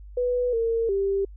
sine tone with pitch steps, 493.3 / 457.6 / 393.6 Hz, B4 / A#4 / G4, -2 / -32 / +7 cents, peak -21 dBFS, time 0.17-1.25 s, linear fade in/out 5 ms, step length 360 ms, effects added 50 Hz sine -40 dBFS peak until 1.36 s

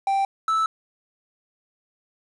triangle tone pair in turn, 784 / 1312.4 Hz, G5 / E6, 0 / -8 cents, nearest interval major sixth, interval 892 cents, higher second, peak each -17 dBFS, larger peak neither, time 0.07-0.25 / 0.48-0.66 s, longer neither, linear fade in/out 2 ms, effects resampled to 22050 Hz + 8-bit

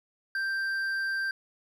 triangle tone with hard clipping, 1572 Hz, G6, 4 cents sharp, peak -29 dBFS, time 0.35-1.31 s, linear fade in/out 2 ms, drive 8 dB, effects none

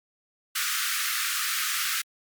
pink high-pass noise, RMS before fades -28 dBFS, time 0.55-2.02 s, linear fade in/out 10 ms, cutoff 1200 Hz, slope 96 dB/octave, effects Opus 48 kbps

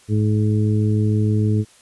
harmonic tone, 106.6 Hz, G#2, 46 cents sharp, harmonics 1 / 2 / 3 / 4, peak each -16 / -22 / -26 / -28 dBFS, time 0.08-1.65 s, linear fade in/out 50 ms, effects white hiss -51 dBFS RMS until 1.81 s + resampled to 24000 Hz

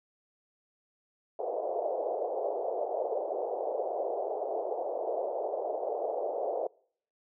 white band-pass noise, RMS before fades -33 dBFS, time 1.39-6.67 s, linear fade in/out 5 ms, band 410 to 720 Hz, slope 48 dB/octave, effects noise-tail reverb RT60 0.6 s tail -26 dB re dry

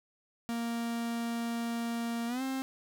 45% pulse tone with pitch glide, 233.1 to 264.7 Hz, A#3 to C4, 0 to +20 cents, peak -32 dBFS, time 0.49-2.62 s, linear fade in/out 0 ms, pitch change +220 cents, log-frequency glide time 2.27-2.42 s, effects none

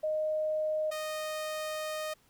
sine / sawtooth tone pair in turn, 619 / 619 Hz, D#5 / D#5, -9 / -9 cents, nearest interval unison, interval 0 cents, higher neither, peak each -28 / -30 dBFS, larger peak first, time 0.03-0.91 / 0.91-2.14 s, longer second, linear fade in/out 10 ms, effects pink hiss -66 dBFS RMS until 2.29 s

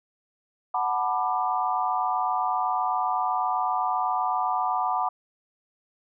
sine chord, B minor seventh, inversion second, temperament equal with one note detuned, 740 / 880 / 987.8 / 1186.3 Hz, F#5 / A5 / B5 / D6, 0 / 0 / 0 / +17 cents, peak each -27 / -30 / -28 / -29 dBFS, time 0.74-5.09 s, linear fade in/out 5 ms, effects none

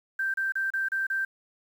sine tone bursts, 1568 Hz, G6, in tune, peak -25 dBFS, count 6, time 0.19-1.25 s, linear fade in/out 5 ms, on 150 ms, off 32 ms, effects 9-bit

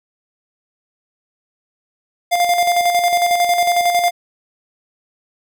square tone with tremolo, 701 Hz, F5, 6 cents sharp, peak -12 dBFS, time 2.31-4.11 s, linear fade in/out 20 ms, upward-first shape square, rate 11 Hz, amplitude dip 45%, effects none

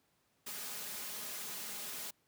white noise with comb filter, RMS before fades -43 dBFS, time 0.46-2.11 s, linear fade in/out 10 ms, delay 4.8 ms, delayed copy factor +0.55, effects pink hiss -75 dBFS RMS until 2.27 s + high-pass 100 Hz 12 dB/octave

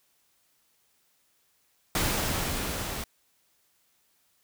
pink noise with level ramp, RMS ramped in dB -26 to -35 dBFS, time 1.95-3.04 s, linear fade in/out 2 ms, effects white hiss -69 dBFS RMS until 4.43 s

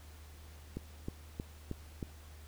click train, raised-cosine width 3 ms, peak -25 dBFS, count 5, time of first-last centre 0.77-2.028 s, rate 3.18 Hz, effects added 76 Hz sine -51 dBFS peak until 2.47 s + pink hiss -59 dBFS RMS until 2.47 s

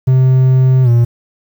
triangle tone with pitch glide, 130 to 118.52 Hz, C3 to A#2, -11 to +29 cents, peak -4 dBFS, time 0.07-1.05 s, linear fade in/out 10 ms, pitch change -160 cents, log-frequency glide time 0.83-0.89 s, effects 7-bit

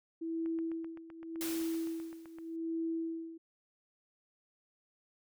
sine tone with tremolo, 328.2 Hz, E4, 8 cents flat, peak -32 dBFS, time 0.21-3.38 s, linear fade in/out 10 ms, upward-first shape sine, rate 0.85 Hz, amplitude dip 85%
click train, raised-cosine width 0.5 ms, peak -39 dBFS, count 16, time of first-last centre 0.46-2.386 s, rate 7.79 Hz
white noise with exponential decay, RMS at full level -39 dBFS, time 1.41-2.56 s, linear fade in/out 0 ms, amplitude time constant 250 ms
effects none

